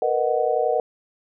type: chord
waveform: sine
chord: B major seventh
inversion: third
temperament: just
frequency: 463 / 493.9 / 617.4 / 740.8 Hz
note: A#4 / B4 / D#5 / F#5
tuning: -12 / 0 / -14 / +2 cents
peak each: -24 dBFS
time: 0.02-0.8 s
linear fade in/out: 2 ms
effects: none